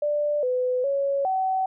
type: tone with pitch steps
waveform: sine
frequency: 590 / 503 / 556 / 758 Hz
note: D5 / B4 / C#5 / F#5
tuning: +8 / +32 / +5 / +42 cents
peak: -21 dBFS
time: 0.02-1.66 s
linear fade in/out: 5 ms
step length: 410 ms
effects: none